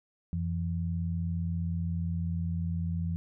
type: tone pair together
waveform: sine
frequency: 88.5 / 168.71 Hz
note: F2 / E3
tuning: +23 / +40 cents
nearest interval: major seventh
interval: 1117 cents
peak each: -31 / -32 dBFS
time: 0.33-3.16 s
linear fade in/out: 0 ms
effects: none